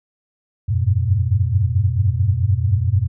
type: tone cluster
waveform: sine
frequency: 87.1 / 96.3 / 100.7 / 121.1 Hz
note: F2 / G2 / G2 / B2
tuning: -4 / -30 / +47 / -34 cents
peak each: -20 dBFS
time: 0.68-3.08 s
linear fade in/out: 20 ms
effects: none